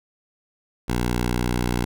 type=tone; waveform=10% pulse; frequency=60.4 Hz; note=B1; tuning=38 cents flat; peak=-13 dBFS; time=0.88-1.85 s; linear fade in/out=10 ms; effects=none